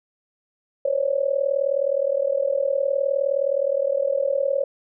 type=tone with amplitude modulation; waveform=sine; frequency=553 Hz; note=C#5; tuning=4 cents flat; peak=-15 dBFS; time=0.85-4.64 s; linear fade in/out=5 ms; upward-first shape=sine; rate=39.4 Hz; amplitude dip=90%; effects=none